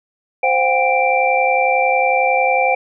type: tone cluster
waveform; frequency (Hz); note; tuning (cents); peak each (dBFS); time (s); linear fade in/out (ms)
sine; 521 / 725 / 796 / 2350; C5 / F#5 / G5 / D7; -7 / -35 / +26 / +1; -18; 0.43-2.75; 5
effects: none